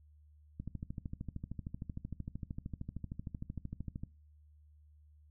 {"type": "click train", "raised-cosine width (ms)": 5, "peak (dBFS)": -28, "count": 46, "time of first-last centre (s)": [0.6, 4.035], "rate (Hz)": 13.1, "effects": ["noise-tail reverb RT60 0.3 s tail -21 dB re dry", "added 75 Hz sine -59 dBFS peak until 5.3 s"]}